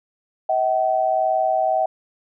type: tone pair together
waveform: sine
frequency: 640.2 / 762 Hz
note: D#5 / G5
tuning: +49 / -49 cents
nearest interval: minor third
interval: 302 cents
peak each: -20 / -19 dBFS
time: 0.49-1.86 s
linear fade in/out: 5 ms
effects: none